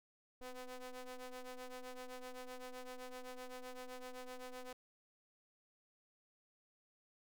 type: ring-modulated tone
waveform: sawtooth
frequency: 252.9 Hz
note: B3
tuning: 41 cents sharp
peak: -40 dBFS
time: 0.41-4.73 s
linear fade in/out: 5 ms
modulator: 249 Hz
effects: none